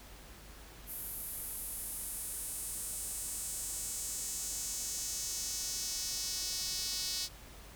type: tone with high-pass filter sweep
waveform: sawtooth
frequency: 371.2 Hz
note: F#4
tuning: 6 cents sharp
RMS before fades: -39 dBFS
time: 0.86-7.29 s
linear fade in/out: 50 ms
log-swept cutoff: 12000 to 4700 Hz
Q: 2.5
effects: added 50 Hz sine -54 dBFS peak until 7.75 s + pink hiss -54 dBFS RMS until 7.75 s